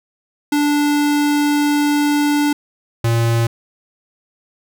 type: tone pair in turn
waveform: square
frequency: 292.6 / 115.91 Hz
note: D4 / A#2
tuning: -6 / -9 cents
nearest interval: octave + major third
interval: 1603 cents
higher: first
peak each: -14 dBFS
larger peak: neither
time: 0.52-2.53 / 3.04-3.47 s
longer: first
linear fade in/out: 5 ms
effects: none